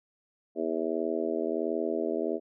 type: harmonic tone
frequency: 81.4 Hz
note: E2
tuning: 21 cents flat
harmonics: 3 / 4 / 5 / 6 / 7 / 8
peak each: -36 / -33 / -32 / -37 / -37 / -35 dBFS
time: 0.55-2.4 s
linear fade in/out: 50 ms
effects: none